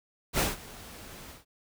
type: noise with ADSR envelope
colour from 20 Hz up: pink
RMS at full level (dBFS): -25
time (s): 0.33-1.45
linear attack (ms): 61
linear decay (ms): 170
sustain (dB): -21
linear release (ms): 150
effects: none